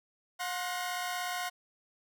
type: tone cluster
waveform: sawtooth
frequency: 719 / 1060 / 1494 / 1878 Hz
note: F#5 / C6 / F#6 / A#6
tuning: -50 / +22 / +16 / +12 cents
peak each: -32 / -36 / -39 / -39 dBFS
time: 0.39-1.5 s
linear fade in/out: 20 ms
effects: none